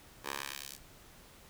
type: tone with high-pass filter sweep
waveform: 10% pulse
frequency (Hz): 69.3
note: C#2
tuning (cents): 0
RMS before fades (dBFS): -42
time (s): 0.23-0.79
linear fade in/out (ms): 50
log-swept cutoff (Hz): 570 to 6300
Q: 0.71
effects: pink hiss -57 dBFS RMS until 1.49 s

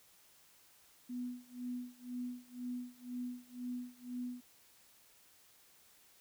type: tone with tremolo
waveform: sine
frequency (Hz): 246.9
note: B3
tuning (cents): 0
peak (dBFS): -37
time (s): 1.09-4.41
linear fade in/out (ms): 10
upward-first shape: sine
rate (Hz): 2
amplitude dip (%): 95
effects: white hiss -65 dBFS RMS until 6.2 s

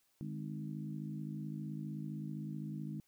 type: harmonic tone with a mistuned harmonic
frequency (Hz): 51.8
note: G#1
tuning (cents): -4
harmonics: 3 / 4 / 5 / 6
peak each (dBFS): -42 / -44 / -49 / -49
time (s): 0.21-3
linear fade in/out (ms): 0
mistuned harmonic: 3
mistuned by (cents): -43
effects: white hiss -75 dBFS RMS until 3.07 s

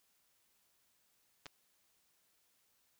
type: clicks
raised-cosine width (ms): 0.2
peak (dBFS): -30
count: 2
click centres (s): 1.458 / 1.465
effects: white hiss -75 dBFS RMS until 2.99 s

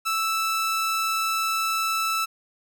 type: tone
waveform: sawtooth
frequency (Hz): 1318.5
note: E6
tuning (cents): 0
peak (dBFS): -19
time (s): 0.05-2.26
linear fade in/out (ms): 20
effects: none

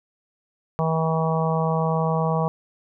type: harmonic tone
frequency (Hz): 161.1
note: E3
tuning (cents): -39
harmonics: 1 / 3 / 4 / 5 / 6 / 7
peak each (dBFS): -22 / -27 / -28 / -29 / -30 / -30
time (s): 0.79-2.48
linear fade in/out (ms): 0
effects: none

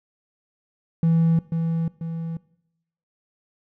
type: tone with echo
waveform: triangle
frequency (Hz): 164.81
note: E3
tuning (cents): 0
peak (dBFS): -13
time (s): 1.03-1.39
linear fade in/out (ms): 2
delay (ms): 490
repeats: 2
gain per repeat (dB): -6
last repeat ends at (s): 2.37
effects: noise-tail reverb RT60 0.8 s tail -21 dB re dry + tanh soft clip ceiling -9 dBFS

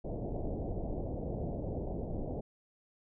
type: low-pass noise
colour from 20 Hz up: pink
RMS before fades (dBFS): -37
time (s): 0.04-2.41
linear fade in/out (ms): 10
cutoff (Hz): 710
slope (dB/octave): 48
effects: none

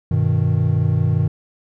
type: chord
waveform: triangle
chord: G augmented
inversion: none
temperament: equal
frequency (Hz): 98 / 123.47 / 155.56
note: G2 / B2 / D#3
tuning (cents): 0 / 0 / 0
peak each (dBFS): -17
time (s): 0.11-1.28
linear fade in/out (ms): 5
effects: none

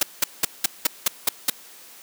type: noise bursts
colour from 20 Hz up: white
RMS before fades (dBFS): -18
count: 8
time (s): 0.01-1.5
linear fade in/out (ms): 5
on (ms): 20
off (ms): 190
effects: white hiss -46 dBFS RMS until 2.02 s + high-pass 200 Hz 12 dB/octave

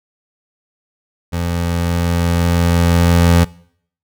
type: tone with level ramp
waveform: 25% pulse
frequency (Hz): 85.8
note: F2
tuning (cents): -30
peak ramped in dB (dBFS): -14 to -4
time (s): 1.32-3.45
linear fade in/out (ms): 20
effects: noise-tail reverb RT60 0.6 s tail -22 dB re dry

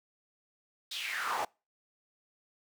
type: noise with high-pass filter sweep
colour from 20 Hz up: brown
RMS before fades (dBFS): -35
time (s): 0.91-1.45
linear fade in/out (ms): 5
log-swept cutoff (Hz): 3900 to 690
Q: 4.4
effects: noise-tail reverb RT60 0.3 s tail -26 dB re dry

